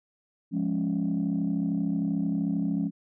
sine chord, Db major, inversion first, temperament equal, 174.61 / 207.7 / 277.2 Hz, F3 / Ab3 / Db4, 0 / 0 / 0 cents, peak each -28 dBFS, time 0.51-2.91 s, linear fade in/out 50 ms, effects tanh soft clip ceiling -19 dBFS

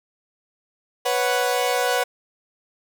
sawtooth chord, B suspended second, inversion none, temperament equal, 493.9 / 554.4 / 740 Hz, B4 / C#5 / F#5, 0 / 0 / 0 cents, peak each -19 / -22 / -20 dBFS, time 1.05-2.04 s, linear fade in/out 10 ms, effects none

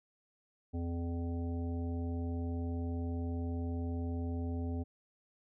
harmonic tone, 85 Hz, F2, 46 cents flat, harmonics 1 / 3 / 5 / 7 / 9, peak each -35 / -39 / -47 / -52 / -52 dBFS, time 0.73-4.84 s, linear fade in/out 20 ms, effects none

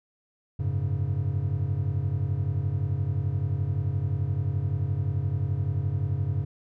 triangle chord, F# suspended second, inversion none, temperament just, 92.5 / 104.06 / 138.75 Hz, F#2 / G#2 / C#3, 0 / +4 / +2 cents, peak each -27 dBFS, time 0.59-6.45 s, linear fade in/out 10 ms, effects none

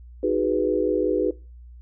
sine chord, G# minor seventh, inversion second, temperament equal, 311.1 / 370 / 415.3 / 493.9 Hz, D#4 / F#4 / G#4 / B4, 0 / 0 / 0 / 0 cents, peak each -26 / -24 / -25 / -24 dBFS, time 0.23-1.31 s, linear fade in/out 5 ms, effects noise-tail reverb RT60 0.3 s tail -21 dB re dry + added 60 Hz sine -41 dBFS peak until 1.81 s

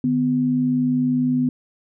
sine tone pair together, 150.8 / 250.7 Hz, D3 / B3, +46 / +26 cents, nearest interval major sixth, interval 880 cents, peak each -25 / -17 dBFS, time 0.04-1.49 s, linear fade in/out 2 ms, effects none

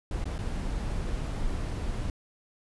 brown noise with dropouts, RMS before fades -31 dBFS, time 0.11-2.1 s, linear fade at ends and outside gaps 2 ms, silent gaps 0.242-0.255 / 0.382-0.388 s, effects resampled to 24000 Hz

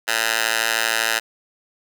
10% pulse tone with high-pass filter, 112.8 Hz, A2, 44 cents sharp, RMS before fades -21 dBFS, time 0.07-1.2 s, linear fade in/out 20 ms, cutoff 1400 Hz, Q 1, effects none

